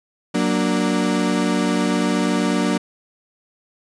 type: chord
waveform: 35% pulse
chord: Gb augmented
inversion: none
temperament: equal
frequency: 185 / 233.1 / 293.7 Hz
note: Gb3 / Bb3 / D4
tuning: 0 / 0 / 0 cents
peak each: -20 dBFS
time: 0.34-2.78 s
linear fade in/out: 10 ms
effects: resampled to 22050 Hz